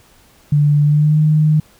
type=tone with pitch glide; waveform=sine; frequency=146.83 to 153.6 Hz; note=D3 to D#3; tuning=0 to -22 cents; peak=-9 dBFS; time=0.52-1.6 s; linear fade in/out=5 ms; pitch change=+78 cents; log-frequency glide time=0.83-1.19 s; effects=pink hiss -50 dBFS RMS until 1.79 s